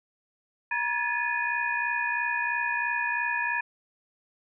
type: tone cluster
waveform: sine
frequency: 952 / 1684 / 1747 / 2471 Hz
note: A#5 / G#6 / A6 / D#7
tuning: +36 / +24 / -13 / -13 cents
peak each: -31 dBFS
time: 0.71-3.61 s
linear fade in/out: 5 ms
effects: none